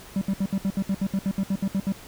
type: tone bursts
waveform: triangle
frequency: 194.5 Hz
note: G3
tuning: 13 cents flat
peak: -19 dBFS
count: 15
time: 0.16-1.922 s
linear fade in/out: 2 ms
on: 54 ms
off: 68 ms
effects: pink hiss -45 dBFS RMS until 2.07 s